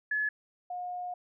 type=tone pair in turn; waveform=sine; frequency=1708 / 718.1 Hz; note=G#6 / F5; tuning=+48 / +48 cents; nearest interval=octave + minor third; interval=1500 cents; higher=first; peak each=-27 / -34 dBFS; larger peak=first; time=0.11-0.29 / 0.7-1.14 s; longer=second; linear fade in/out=5 ms; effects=none